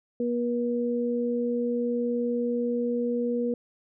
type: tone pair together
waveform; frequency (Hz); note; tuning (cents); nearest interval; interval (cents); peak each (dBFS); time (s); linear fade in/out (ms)
sine; 240 / 480.7; B3 / B4; -49 / -47; octave; 1202; -27; 0.2-3.54; 2
effects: none